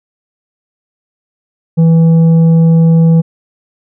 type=tone with tanh clipping; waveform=sine; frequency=164.2 Hz; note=E3; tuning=6 cents flat; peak=-5 dBFS; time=1.77-3.22 s; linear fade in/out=20 ms; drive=6 dB; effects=none